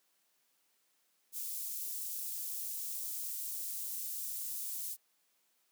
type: high-pass noise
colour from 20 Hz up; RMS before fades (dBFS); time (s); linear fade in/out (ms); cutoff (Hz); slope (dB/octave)
white; -40; 1.32-4.97; 50; 8000; 12
effects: white hiss -75 dBFS RMS until 5.71 s + high-pass 200 Hz 12 dB/octave